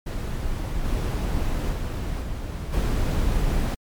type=noise with level steps; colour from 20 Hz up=brown; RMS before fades=-27 / -24 / -27 / -30 / -22 dBFS; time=0.06-3.75 s; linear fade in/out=10 ms; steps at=0.84 / 1.72 / 2.21 / 2.72 s; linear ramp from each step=20 ms; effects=MP3 96 kbps